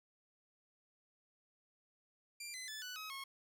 15% pulse tone with pitch steps, 2374 / 2031 / 1737.9 / 1486.9 / 1272.2 / 1088.5 Hz, D7 / B6 / A6 / F#6 / D#6 / C#6, +18 / +48 / -22 / +8 / +38 / -32 cents, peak -38 dBFS, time 2.4-3.24 s, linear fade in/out 5 ms, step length 140 ms, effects none

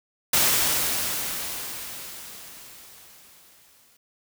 white noise with exponential decay, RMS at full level -19 dBFS, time 0.33-3.97 s, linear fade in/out 5 ms, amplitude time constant 790 ms, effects none

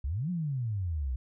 sine exponential two-way sweep, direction up then down, 60.1 to 185 to 60.1 Hz, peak -29 dBFS, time 0.04-1.16 s, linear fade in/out 5 ms, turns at 0.3 s, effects none

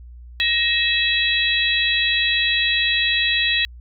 sine tone cluster, 1881 / 2608 / 3330 / 3905 Hz, A#6 / E7 / G#7 / B7, +15 / -19 / +4 / -20 cents, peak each -22 dBFS, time 0.4-3.65 s, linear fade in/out 0 ms, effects added 60 Hz sine -37 dBFS peak until 3.8 s

